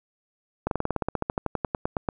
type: slowing click train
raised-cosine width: 1 ms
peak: -11 dBFS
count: 20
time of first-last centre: 0.67-2.088 s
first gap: 42 ms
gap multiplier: 1.06
effects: none